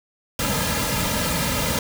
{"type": "noise with comb filter", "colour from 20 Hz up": "pink", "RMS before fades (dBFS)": -23, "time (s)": [0.39, 1.79], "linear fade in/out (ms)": 2, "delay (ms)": 2.7, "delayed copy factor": -0.85, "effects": []}